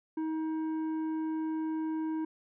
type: tone with tanh clipping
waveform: sine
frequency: 316.6 Hz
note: D#4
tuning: 30 cents sharp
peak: -32 dBFS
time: 0.17-2.25 s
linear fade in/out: 5 ms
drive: 8 dB
effects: none